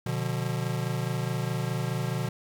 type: chord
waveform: square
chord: B diminished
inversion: none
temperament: just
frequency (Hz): 123.47 / 148.16 / 177.8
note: B2 / D3 / F3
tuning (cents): 0 / +16 / +31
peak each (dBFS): -31 / -33 / -35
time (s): 0.06-2.29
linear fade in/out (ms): 5
effects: 10-bit